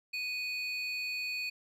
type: tone pair together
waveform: triangle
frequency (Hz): 2489 / 4435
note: D#7 / C#8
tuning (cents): 0 / 0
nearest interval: minor seventh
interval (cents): 1000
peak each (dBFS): -33 / -39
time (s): 0.13-1.5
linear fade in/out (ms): 10
effects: none